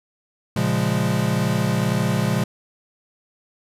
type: chord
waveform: square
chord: Bb minor seventh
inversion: none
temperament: equal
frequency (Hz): 116.54 / 138.59 / 174.61 / 207.7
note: Bb2 / Db3 / F3 / Ab3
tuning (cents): 0 / 0 / 0 / 0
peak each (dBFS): -25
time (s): 0.56-2.44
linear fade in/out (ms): 5
effects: resampled to 32000 Hz